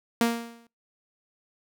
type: tone with exponential decay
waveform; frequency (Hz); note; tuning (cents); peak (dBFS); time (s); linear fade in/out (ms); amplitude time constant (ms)
sawtooth; 233.1; A#3; 0; -14; 0.21-0.67; 2; 100
effects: noise-tail reverb RT60 0.2 s tail -23 dB re dry